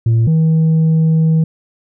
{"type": "tone pair in turn", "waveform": "sine", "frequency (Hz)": [114.4, 160.25], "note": ["A#2", "E3"], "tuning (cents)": [-32, -49], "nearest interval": "tritone", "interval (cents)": 583, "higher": "second", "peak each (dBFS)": -6, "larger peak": "neither", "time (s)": [[0.06, 0.27], [0.27, 1.44]], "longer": "second", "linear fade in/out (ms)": 5, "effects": ["tanh soft clip ceiling -8 dBFS"]}